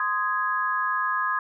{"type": "chord", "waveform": "sine", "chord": "Ab major", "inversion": "first", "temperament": "just", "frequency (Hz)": [1038.3, 1245.9, 1661.2], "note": ["C6", "Eb6", "Ab6"], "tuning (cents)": [-14, 2, 0], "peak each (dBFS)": -27, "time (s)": [0, 1.39], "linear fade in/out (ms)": 2, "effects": []}